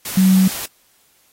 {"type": "tone in noise", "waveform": "sine", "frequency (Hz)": 188.6, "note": "F#3", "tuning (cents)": 33, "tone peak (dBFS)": -9, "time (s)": [0.17, 0.48], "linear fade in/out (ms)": 5, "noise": "white", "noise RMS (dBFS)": -27, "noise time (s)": [0.05, 0.66], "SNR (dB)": 15, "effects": ["white hiss -57 dBFS RMS until 1.32 s", "AAC 48 kbps"]}